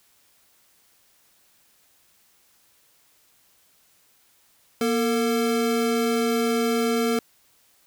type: tone pair together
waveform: square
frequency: 237.4 / 451.5 Hz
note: A#3 / A4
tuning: +32 / +45 cents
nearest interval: major seventh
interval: 1113 cents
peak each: -24 dBFS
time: 4.81-7.19 s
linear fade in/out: 2 ms
effects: white hiss -61 dBFS RMS until 7.86 s